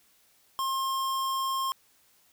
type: tone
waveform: square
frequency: 1067 Hz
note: C6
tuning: 34 cents sharp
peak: -28 dBFS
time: 0.59-1.72 s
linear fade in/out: 0 ms
effects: white hiss -64 dBFS RMS until 2.32 s